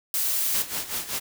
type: noise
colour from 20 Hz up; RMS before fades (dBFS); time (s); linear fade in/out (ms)
blue; -25; 0.14-0.62; 0
type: noise with tremolo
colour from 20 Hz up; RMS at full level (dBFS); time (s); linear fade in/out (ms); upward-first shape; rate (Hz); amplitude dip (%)
white; -28; 0.53-1.2; 20; sine; 5.2; 75
effects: none